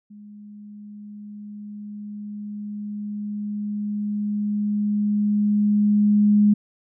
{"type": "tone with level ramp", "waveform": "sine", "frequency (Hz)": 207.7, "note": "G#3", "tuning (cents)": 0, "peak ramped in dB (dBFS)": [-40, -12], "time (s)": [0.1, 6.54], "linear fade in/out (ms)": 10, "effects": []}